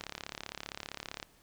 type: click train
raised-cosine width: 0.2 ms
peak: -21 dBFS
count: 44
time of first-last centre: 0.01-1.228 s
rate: 35.3 Hz
effects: pink hiss -64 dBFS RMS until 1.42 s